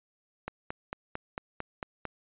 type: click train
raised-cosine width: 0.5 ms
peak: -19 dBFS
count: 8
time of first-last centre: 0.48-2.053 s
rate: 4.45 Hz
effects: resampled to 8000 Hz